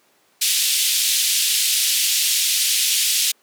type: band-pass noise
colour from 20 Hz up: pink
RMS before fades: -19 dBFS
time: 0.41-3.32 s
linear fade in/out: 10 ms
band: 2900 to 14000 Hz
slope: 24 dB/octave
effects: pink hiss -59 dBFS RMS until 3.42 s + high-pass 300 Hz 12 dB/octave